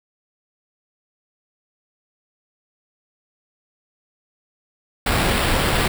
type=noise with sample-and-hold; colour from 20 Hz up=pink; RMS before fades=-19 dBFS; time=5.06-5.88 s; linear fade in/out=5 ms; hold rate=6300 Hz; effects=none